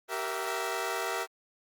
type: chord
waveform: 15% pulse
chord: E diminished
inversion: first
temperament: equal with one note detuned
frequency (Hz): 385.7 / 466.2 / 659.3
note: G4 / Bb4 / E5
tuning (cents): -28 / 0 / 0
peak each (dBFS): -29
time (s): 0.08-1.27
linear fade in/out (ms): 50
effects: Opus 24 kbps